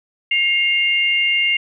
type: tone pair together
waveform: sine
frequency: 2141 / 2794 Hz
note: C7 / F7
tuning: +39 / 0 cents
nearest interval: perfect fourth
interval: 461 cents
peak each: -17 dBFS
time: 0.31-1.57 s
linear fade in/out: 5 ms
effects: none